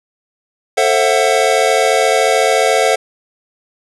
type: chord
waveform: square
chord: F# half-diminished seventh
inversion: first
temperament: just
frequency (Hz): 444 / 532.8 / 666 / 740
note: A4 / C5 / E5 / F#5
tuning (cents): +16 / +31 / +18 / 0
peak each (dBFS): -17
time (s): 0.77-2.96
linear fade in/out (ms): 10
effects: resampled to 24000 Hz + 7-bit